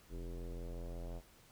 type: tone with low-pass filter sweep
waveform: square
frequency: 42.84 Hz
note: F1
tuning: 33 cents flat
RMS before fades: -44 dBFS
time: 0.09-1.22 s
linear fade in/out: 50 ms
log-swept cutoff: 390 to 650 Hz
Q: 2.7
effects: pink hiss -64 dBFS RMS until 1.51 s